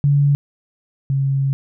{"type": "tone pair in turn", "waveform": "sine", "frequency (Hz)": [142.6, 136.67], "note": ["C#3", "C#3"], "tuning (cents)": [49, -24], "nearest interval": "minor second", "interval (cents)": 73, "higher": "first", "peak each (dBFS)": [-11, -15], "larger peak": "first", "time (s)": [[0.04, 0.35], [1.1, 1.53]], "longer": "second", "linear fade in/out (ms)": 0, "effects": []}